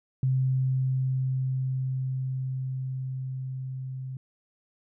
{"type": "tone with level ramp", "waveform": "sine", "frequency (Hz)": 130.81, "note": "C3", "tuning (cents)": 0, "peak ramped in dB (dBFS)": [-21, -33], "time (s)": [0.23, 4.17], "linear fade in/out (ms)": 2, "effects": []}